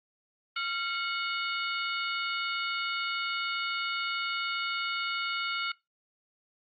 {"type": "harmonic tone with a mistuned harmonic", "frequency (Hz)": 731, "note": "F#5", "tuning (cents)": -21, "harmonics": [2, 3, 4, 5, 6], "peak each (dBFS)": [-32, -36, -38, -40, -42], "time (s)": [0.56, 5.72], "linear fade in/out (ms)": 5, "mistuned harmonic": 2, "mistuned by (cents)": -100, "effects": ["noise-tail reverb RT60 0.2 s tail -21 dB re dry", "Opus 24 kbps"]}